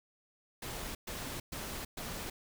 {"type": "noise bursts", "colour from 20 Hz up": "pink", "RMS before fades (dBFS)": -41, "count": 4, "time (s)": [0.62, 2.3], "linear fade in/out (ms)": 5, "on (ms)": 330, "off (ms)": 120, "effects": []}